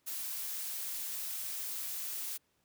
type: noise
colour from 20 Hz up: blue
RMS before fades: -39 dBFS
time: 0.06-2.38 s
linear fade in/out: 20 ms
effects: pink hiss -75 dBFS RMS until 2.64 s + high-pass 80 Hz 12 dB/octave